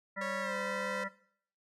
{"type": "harmonic tone", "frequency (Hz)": 196, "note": "G3", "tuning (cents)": 0, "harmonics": [1, 3, 5, 7, 9, 10], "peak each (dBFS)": [-44, -42, -45, -41, -46, -40], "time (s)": [0.16, 1.09], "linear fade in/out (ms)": 20}
{"type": "tone with pitch glide", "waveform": "sawtooth", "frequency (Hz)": [550, 513.2], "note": ["C#5", "C5"], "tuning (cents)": [-14, -34], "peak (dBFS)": -34, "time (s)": [0.21, 1.04], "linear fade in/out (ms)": 5, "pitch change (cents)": -120, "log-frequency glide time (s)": [0.41, 0.55]}
{"effects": ["noise-tail reverb RT60 0.6 s tail -19 dB re dry", "low-pass 9000 Hz 12 dB/octave"]}